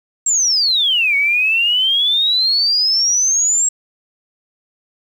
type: exponential two-way sweep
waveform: sine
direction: down then up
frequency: 7640 to 2217 to 7640 Hz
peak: -12 dBFS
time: 0.26-3.69 s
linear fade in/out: 5 ms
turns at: 1.16 s
effects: 7-bit